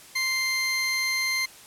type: tone pair together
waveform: 25% pulse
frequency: 1046.5 / 2093 Hz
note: C6 / C7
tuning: 0 / 0 cents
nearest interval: octave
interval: 1200 cents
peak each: -33 / -21 dBFS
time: 0.15-1.46 s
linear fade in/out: 10 ms
effects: white hiss -48 dBFS RMS until 1.66 s + low-pass 12000 Hz 12 dB/octave